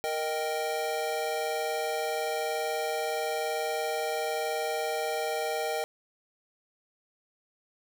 square chord, Eb major, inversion second, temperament equal, 466.2 / 622.3 / 784 Hz, Bb4 / Eb5 / G5, 0 / 0 / 0 cents, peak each -34 dBFS, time 0.04-5.84 s, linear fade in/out 0 ms, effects none

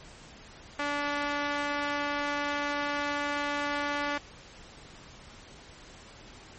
sawtooth tone with band-pass filter, 289.2 Hz, D4, 27 cents flat, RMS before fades -31 dBFS, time 0.79-4.18 s, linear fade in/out 5 ms, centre 1600 Hz, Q 0.91, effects pink hiss -50 dBFS RMS until 6.58 s + MP3 32 kbps

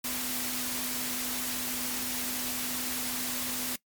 sine tone in noise, 249.8 Hz, B3, 20 cents sharp, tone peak -40 dBFS, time 0.04-3.76 s, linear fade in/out 5 ms, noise white, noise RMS -33 dBFS, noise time 0.04-3.76 s, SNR -10 dB, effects noise-tail reverb RT60 0.1 s tail -20 dB re dry + MP3 96 kbps

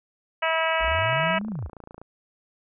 harmonic tone, 323.9 Hz, E4, 30 cents flat, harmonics 2 / 3 / 4 / 5 / 6 / 7 / 8 / 9, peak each -26 / -28 / -29 / -30 / -31 / -31 / -32 / -33 dBFS, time 0.42-1.39 s, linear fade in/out 10 ms
sine linear two-way sweep, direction up then down, 41.68 to 224 to 41.68 Hz, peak -28 dBFS, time 0.79-1.7 s, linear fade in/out 50 ms, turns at 1.49 s
click train, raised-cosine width 1 ms, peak -28 dBFS, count 35, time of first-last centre 0.81-2.016 s, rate 28.2 Hz
effects none

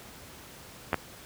clicks, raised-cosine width 0.5 ms, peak -10 dBFS, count 2, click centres 0.931 / 0.943 s, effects pink hiss -48 dBFS RMS until 1.25 s + high-pass 60 Hz 12 dB/octave

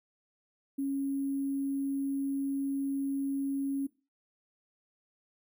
sine tone with sample-and-hold, 275.5 Hz, C#4, 11 cents flat, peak -29 dBFS, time 0.78-3.87 s, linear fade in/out 10 ms, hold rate 11025 Hz, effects noise-tail reverb RT60 0.3 s tail -19 dB re dry

